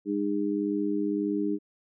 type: harmonic tone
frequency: 101.7 Hz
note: G#2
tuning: 36 cents flat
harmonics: 2 / 3 / 4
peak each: -32 / -27 / -32 dBFS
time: 0.05-1.59 s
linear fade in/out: 50 ms
effects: none